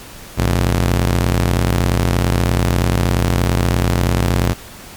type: ring-modulated tone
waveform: sawtooth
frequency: 88.8 Hz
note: F2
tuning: 29 cents sharp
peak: -6 dBFS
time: 0.37-4.54 s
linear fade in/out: 20 ms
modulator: 26 Hz
effects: pink hiss -36 dBFS RMS until 4.96 s + MP3 96 kbps